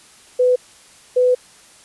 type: tone bursts at uneven times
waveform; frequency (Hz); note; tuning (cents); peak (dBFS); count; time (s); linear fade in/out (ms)
sine; 500; B4; +21; -11; 2; 0.39-0.56 / 1.16-1.35; 10
effects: white hiss -47 dBFS RMS until 1.84 s + resampled to 24000 Hz